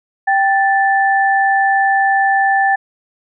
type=tone pair together; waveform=sine; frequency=784 / 1759 Hz; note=G5 / A6; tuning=0 / -1 cents; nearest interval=octave + major second; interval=1399 cents; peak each=-12 / -15 dBFS; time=0.27-2.76 s; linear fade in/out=10 ms; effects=none